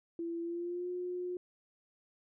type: tone with pitch glide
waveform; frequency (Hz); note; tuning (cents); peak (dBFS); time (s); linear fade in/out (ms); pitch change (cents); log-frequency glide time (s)
sine; 336.8 to 358.9; E4 to F4; +37 to +47; -35; 0.19-1.37; 2; +110; 0.41-0.89
effects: none